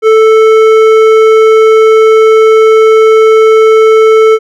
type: tone with hard clipping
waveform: sine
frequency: 440 Hz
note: A4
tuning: in tune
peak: -3 dBFS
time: 0.02-4.39 s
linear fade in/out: 50 ms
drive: 10 dB
effects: none